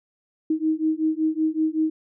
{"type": "beating tone pair", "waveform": "sine", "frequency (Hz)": [312.4, 317.7], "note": ["D#4", "D#4"], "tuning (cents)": [7, 36], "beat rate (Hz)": 5.3, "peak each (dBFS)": -23, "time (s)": [0.5, 1.9], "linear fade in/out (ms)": 5, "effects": []}